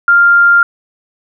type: tone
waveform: sine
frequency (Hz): 1396.9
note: F6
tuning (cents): 0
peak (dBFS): -4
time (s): 0.08-0.63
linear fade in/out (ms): 2
effects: none